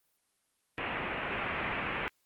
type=low-pass noise; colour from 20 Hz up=white; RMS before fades=-35 dBFS; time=0.78-2.08 s; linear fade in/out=0 ms; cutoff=2700 Hz; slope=48 dB/octave; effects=white hiss -75 dBFS RMS until 2.25 s + Opus 32 kbps